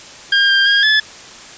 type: tone with pitch steps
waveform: 25% pulse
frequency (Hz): 1608 / 1592 / 1624 / 1726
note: G6 / G6 / G#6 / A6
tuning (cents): +44 / +26 / -39 / -34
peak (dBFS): -6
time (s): 0.32-1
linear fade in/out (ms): 5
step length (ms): 170
effects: white hiss -36 dBFS RMS until 1.57 s + resampled to 16000 Hz